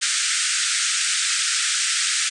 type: band-pass noise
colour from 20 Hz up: white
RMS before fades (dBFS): -22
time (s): 0.01-2.3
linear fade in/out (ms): 20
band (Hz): 1300 to 9100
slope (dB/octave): 96
effects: none